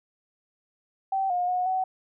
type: tone with pitch steps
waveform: sine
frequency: 773 / 715 / 727 / 751 Hz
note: G5 / F5 / F#5 / F#5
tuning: -24 / +41 / -31 / +26 cents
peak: -23 dBFS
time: 1.12-1.84 s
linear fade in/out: 5 ms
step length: 180 ms
effects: none